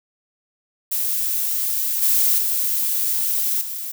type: noise with level steps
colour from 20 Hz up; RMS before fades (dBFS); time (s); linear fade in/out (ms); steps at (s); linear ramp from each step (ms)
violet; -22 / -17 / -21 / -29; 0.91-3.92; 10; 2.02 / 2.38 / 3.61; 5
effects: none